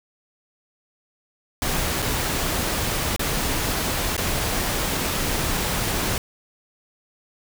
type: noise with dropouts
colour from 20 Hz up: pink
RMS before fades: -24 dBFS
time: 1.62-6.18 s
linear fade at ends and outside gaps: 1 ms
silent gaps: 2.021-2.025 / 3.163-3.194 / 4.166-4.178 s
effects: none